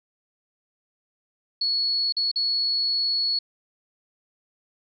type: tone with dropouts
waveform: sine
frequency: 4379 Hz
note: C#8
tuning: 22 cents flat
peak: -21 dBFS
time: 1.61-3.39 s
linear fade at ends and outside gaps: 5 ms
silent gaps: 2.124-2.166 / 2.315-2.358 s
effects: none